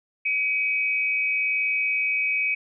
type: tone pair together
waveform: sine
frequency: 2279 / 2520 Hz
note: C#7 / D#7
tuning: +47 / +21 cents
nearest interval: major second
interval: 174 cents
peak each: -24 dBFS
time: 0.25-2.55 s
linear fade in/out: 10 ms
effects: none